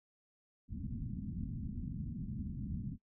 white low-pass noise, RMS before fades -41 dBFS, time 0.68-2.98 s, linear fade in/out 50 ms, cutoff 240 Hz, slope 48 dB/octave, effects noise-tail reverb RT60 0.1 s tail -22 dB re dry

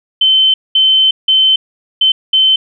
sine tone bursts at uneven times, 3075 Hz, G7, 34 cents flat, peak -6 dBFS, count 5, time 0.21-0.54 / 0.75-1.11 / 1.28-1.56 / 2.01-2.12 / 2.33-2.56 s, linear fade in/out 5 ms, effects none

